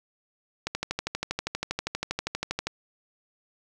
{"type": "click train", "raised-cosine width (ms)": 0.2, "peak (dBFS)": -11, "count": 26, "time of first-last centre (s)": [0.67, 2.67], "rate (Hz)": 12.5, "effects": []}